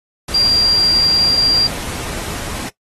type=tone in noise; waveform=sine; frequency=4754 Hz; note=D8; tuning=20 cents sharp; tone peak=-11 dBFS; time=0.34-1.67 s; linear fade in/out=5 ms; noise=pink; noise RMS=-26 dBFS; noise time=0.28-2.69 s; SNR=+12 dB; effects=noise-tail reverb RT60 0.1 s tail -17 dB re dry + AAC 32 kbps